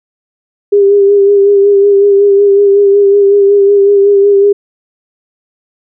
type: tone with vibrato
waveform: sine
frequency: 401.2 Hz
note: G4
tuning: 40 cents sharp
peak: -3 dBFS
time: 0.72-4.53 s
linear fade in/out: 10 ms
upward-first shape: sine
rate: 5.4 Hz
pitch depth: 30 cents each way
effects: none